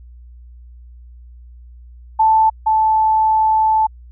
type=tone pair in turn; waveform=sine; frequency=880 / 874.4 Hz; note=A5 / A5; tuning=0 / -11 cents; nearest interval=unison; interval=11 cents; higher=first; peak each=-9 / -11 dBFS; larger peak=first; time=2.19-2.5 / 2.66-3.87 s; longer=second; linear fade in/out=10 ms; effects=added 60 Hz sine -37 dBFS peak until 4.11 s